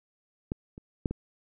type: clicks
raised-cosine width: 3 ms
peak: -17 / -30 / -14 / -20 dBFS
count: 4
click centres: 0.519 / 0.779 / 1.058 / 1.11 s
effects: none